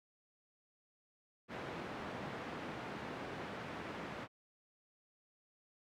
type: band-pass noise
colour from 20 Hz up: pink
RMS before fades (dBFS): -45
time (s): 1.48-4.28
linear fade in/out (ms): 50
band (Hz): 150 to 2100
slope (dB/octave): 12
effects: none